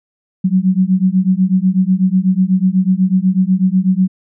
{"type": "beating tone pair", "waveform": "sine", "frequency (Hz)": [182.8, 190.9], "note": ["F#3", "G3"], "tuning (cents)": [-21, -46], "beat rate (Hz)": 8.1, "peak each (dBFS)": -13, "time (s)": [0.44, 4.08], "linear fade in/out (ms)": 10, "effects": []}